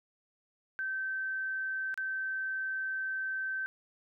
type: tone with dropouts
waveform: sine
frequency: 1547 Hz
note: G6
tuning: 23 cents flat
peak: -32 dBFS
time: 0.79-3.66 s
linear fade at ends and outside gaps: 0 ms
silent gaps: 1.942-1.976 s
effects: none